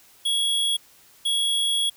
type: tone pair in turn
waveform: square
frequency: 3335 / 3335 Hz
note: G#7 / G#7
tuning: +7 / +7 cents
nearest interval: unison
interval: 0 cents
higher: neither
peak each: -21 dBFS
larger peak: neither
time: 0.25-0.77 / 1.25-1.9 s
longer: second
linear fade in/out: 10 ms
effects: white hiss -54 dBFS RMS until 1.96 s